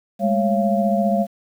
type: tone cluster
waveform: sine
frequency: 203.8 / 218.6 / 549 / 685 Hz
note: G#3 / A3 / C#5 / F5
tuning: -32 / -11 / -17 / -34 cents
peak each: -19 / -27 / -24 / -20 dBFS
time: 0.19-1.27 s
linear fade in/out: 50 ms
effects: 8-bit